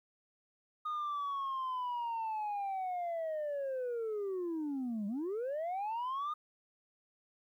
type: linear two-way sweep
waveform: sine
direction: down then up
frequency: 1236 to 196 to 1236 Hz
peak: -32 dBFS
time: 0.85-6.34 s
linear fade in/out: 10 ms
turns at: 5.07 s
effects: tanh soft clip ceiling -33 dBFS + 12-bit